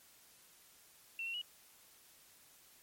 sine tone with pitch steps, 2704 / 2731 / 2913 Hz, E7 / F7 / F#7, +43 / -39 / -28 cents, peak -38 dBFS, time 1.19-1.415 s, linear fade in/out 2 ms, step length 75 ms, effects white hiss -63 dBFS RMS until 2.82 s + MP3 64 kbps

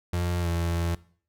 35% pulse tone with pitch glide, 87.6 to 84.86 Hz, F2 to F2, +6 to -49 cents, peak -23 dBFS, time 0.13-0.95 s, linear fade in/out 5 ms, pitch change -55 cents, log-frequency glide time 0.41-0.47 s, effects noise-tail reverb RT60 0.5 s tail -20 dB re dry

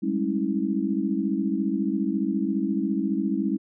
sine tone cluster, 195.7 / 210.2 / 273.4 / 322.8 Hz, G3 / G#3 / C#4 / E4, -3 / +21 / -24 / -36 cents, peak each -28 dBFS, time 0.02-3.58 s, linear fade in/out 20 ms, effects none

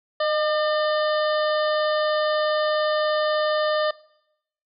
harmonic tone with a mistuned harmonic, 602 Hz, D5, 43 cents sharp, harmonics 1 / 2 / 3 / 5 / 6 / 7 / 8, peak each -21 / -27 / -31 / -35 / -37 / -38 / -39 dBFS, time 0.2-3.91 s, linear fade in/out 5 ms, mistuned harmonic 1, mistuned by +31 cents, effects noise-tail reverb RT60 0.8 s tail -21 dB re dry

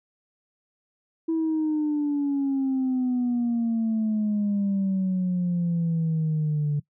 sine exponential sweep, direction down, 327.7 to 145.3 Hz, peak -20 dBFS, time 1.28-6.8 s, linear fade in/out 10 ms, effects noise-tail reverb RT60 0.1 s tail -21 dB re dry + tanh soft clip ceiling -19 dBFS

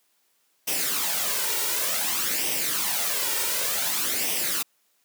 white noise with flanger, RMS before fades -26 dBFS, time 0.67-4.63 s, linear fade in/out 10 ms, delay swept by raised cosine 0.35 to 2.15 ms, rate 0.55 Hz, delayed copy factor +0.6, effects white hiss -68 dBFS RMS until 5.04 s + high-pass 200 Hz 12 dB/octave

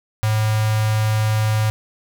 square tone with notch filter, 108.5 Hz, A2, 24 cents flat, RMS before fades -18 dBFS, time 0.23-1.7 s, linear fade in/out 0 ms, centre 320 Hz, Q 0.94, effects none

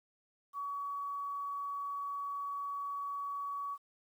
sine tone with quantisation, 1131 Hz, C#6, 34 cents sharp, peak -36 dBFS, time 0.53-3.78 s, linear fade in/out 50 ms, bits 11, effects none

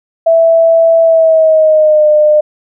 sine tone with pitch glide, 659.3 to 604.6 Hz, E5 to D#5, 0 to -50 cents, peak -4 dBFS, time 0.26-2.41 s, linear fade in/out 10 ms, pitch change -150 cents, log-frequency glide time 1.02-2.08 s, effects none

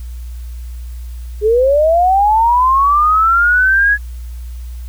sine linear sweep, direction up, 408 to 1685 Hz, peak -8 dBFS, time 1.41-3.98 s, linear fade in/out 50 ms, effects added 60 Hz sine -24 dBFS peak until 4.88 s + white hiss -47 dBFS RMS until 4.88 s

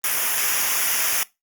white noise with comb filter, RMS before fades -22 dBFS, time 0.04-1.23 s, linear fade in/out 0 ms, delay 0.24 ms, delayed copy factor -0.75, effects noise-tail reverb RT60 0.2 s tail -20 dB re dry + Opus 32 kbps

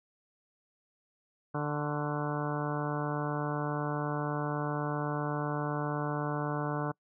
harmonic tone with a mistuned harmonic, 147.9 Hz, D3, 13 cents sharp, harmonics 1 / 2 / 3 / 4 / 5 / 6 / 7 / 8 / 9 / 10, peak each -34 / -37 / -39 / -40 / -41 / -42 / -42 / -43 / -44 / -44 dBFS, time 1.54-6.92 s, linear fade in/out 10 ms, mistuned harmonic 8, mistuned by -66 cents, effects noise-tail reverb RT60 0.1 s tail -25 dB re dry

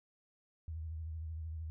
sine tone with vibrato, 80 Hz, D#2, 49 cents sharp, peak -39 dBFS, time 0.68-1.7 s, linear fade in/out 0 ms, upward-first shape triangle, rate 13 Hz, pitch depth 78 cents each way, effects none

